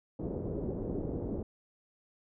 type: low-pass noise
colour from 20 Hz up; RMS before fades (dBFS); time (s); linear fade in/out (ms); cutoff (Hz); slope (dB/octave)
white; -36; 0.19-1.43; 5; 450; 24
effects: none